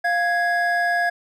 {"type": "tone pair together", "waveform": "triangle", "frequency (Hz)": [698.5, 1661.3], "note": ["F5", "G#6"], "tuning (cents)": [0, 0], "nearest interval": "octave + minor third", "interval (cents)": 1500, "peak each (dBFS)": -19, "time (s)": [0.04, 1.1], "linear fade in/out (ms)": 10, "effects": []}